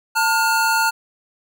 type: tone pair together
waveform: square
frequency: 894 / 1423 Hz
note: A5 / F6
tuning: +27 / +32 cents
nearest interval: minor sixth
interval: 805 cents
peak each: -19 dBFS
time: 0.15-0.91 s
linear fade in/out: 20 ms
effects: none